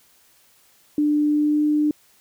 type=tone with pitch glide; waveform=sine; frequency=297.2 to 299.6 Hz; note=D4 to D4; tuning=+21 to +35 cents; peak=-16 dBFS; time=0.98-1.91 s; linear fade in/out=2 ms; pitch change=+14 cents; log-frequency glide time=1.26-1.65 s; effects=white hiss -57 dBFS RMS until 2.2 s